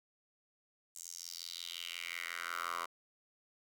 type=tone with high-pass filter sweep; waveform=10% pulse; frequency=85.6 Hz; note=F2; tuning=34 cents flat; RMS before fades=-43 dBFS; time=0.95-2.86 s; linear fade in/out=10 ms; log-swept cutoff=7500 to 1000 Hz; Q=3.5; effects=none